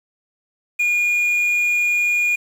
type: tone with quantisation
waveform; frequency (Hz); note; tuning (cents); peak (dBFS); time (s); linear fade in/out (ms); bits
triangle; 2433; D#7; -39; -14; 0.79-2.36; 10; 7
effects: none